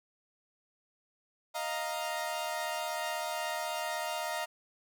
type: chord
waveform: sawtooth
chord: Eb suspended second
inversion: none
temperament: equal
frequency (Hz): 622.3 / 698.5 / 932.3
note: Eb5 / F5 / Bb5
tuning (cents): 0 / 0 / 0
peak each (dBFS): -34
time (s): 1.54-4.46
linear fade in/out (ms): 20
effects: none